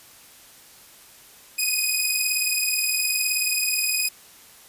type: beating tone pair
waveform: 10% pulse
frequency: 2489 / 2508 Hz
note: D#7 / D#7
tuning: 0 / +13 cents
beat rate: 19 Hz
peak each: -15 dBFS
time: 1.58-4.09 s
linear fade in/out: 10 ms
effects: white hiss -49 dBFS RMS until 4.68 s + resampled to 32000 Hz